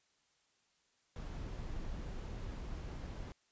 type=noise; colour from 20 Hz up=brown; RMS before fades=-43 dBFS; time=1.16-3.32 s; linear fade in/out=0 ms; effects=white hiss -75 dBFS RMS until 3.51 s + resampled to 16000 Hz